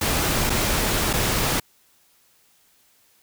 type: noise with dropouts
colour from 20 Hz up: pink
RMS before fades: -22 dBFS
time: 0.01-1.6 s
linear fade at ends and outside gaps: 5 ms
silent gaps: 0.497-0.501 / 1.131-1.135 s
effects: white hiss -60 dBFS RMS until 3.22 s